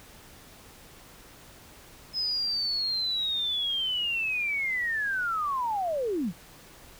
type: linear sweep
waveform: sine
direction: down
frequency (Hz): 5130 to 144.8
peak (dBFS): -26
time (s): 2.13-6.33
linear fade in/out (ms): 50
effects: pink hiss -51 dBFS RMS until 6.99 s